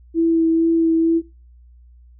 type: tone with vibrato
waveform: sine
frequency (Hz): 328.5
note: E4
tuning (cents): -6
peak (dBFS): -13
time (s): 0.14-1.22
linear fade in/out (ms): 50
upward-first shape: sine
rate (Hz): 2.2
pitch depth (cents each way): 14
effects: noise-tail reverb RT60 0.3 s tail -21 dB re dry + added 60 Hz sine -44 dBFS peak until 2.19 s